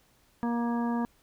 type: harmonic tone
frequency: 236.1 Hz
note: A#3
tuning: 22 cents sharp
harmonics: 1 / 2 / 3 / 4 / 5 / 7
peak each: -27 / -39 / -39 / -36 / -43 / -45 dBFS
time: 0.43-1.05 s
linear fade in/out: 0 ms
effects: pink hiss -65 dBFS RMS until 1.22 s